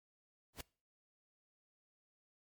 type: noise with exponential growth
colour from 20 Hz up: pink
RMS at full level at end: -38 dBFS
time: 0.53-0.61 s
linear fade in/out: 5 ms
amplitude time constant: 16 ms
effects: noise-tail reverb RT60 0.4 s tail -24 dB re dry + MP3 96 kbps